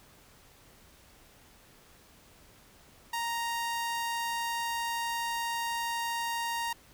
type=tone; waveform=sawtooth; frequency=932.3 Hz; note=A#5; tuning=in tune; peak=-27 dBFS; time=3.13-6.73 s; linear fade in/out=5 ms; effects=pink hiss -58 dBFS RMS until 6.93 s